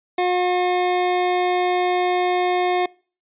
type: tone pair together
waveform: square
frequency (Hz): 360 / 720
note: F#4 / F#5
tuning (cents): -47 / -47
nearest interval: octave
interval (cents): 1200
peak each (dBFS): -21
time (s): 0.18-2.86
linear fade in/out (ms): 5
effects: noise-tail reverb RT60 0.4 s tail -25 dB re dry + resampled to 8000 Hz